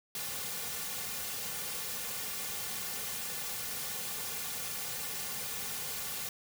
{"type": "noise with comb filter", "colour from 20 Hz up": "white", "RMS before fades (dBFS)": -38, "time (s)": [0.15, 6.29], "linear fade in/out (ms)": 2, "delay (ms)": 3.1, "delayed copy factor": -1, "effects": []}